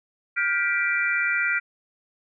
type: chord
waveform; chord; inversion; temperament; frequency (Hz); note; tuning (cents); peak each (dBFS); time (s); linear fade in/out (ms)
sine; G dominant seventh; third; just; 1411.2 / 1568 / 1960 / 2352; F6 / G6 / B6 / D7; +18 / 0 / -14 / +2; -25 / -30 / -26 / -26; 0.36-1.6; 20
effects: none